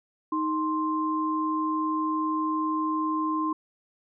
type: tone pair together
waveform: sine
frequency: 312.5 / 1050 Hz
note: D#4 / C6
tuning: +8 / +6 cents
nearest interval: octave + major sixth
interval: 2098 cents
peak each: -27 dBFS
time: 0.32-3.53 s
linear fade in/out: 5 ms
effects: none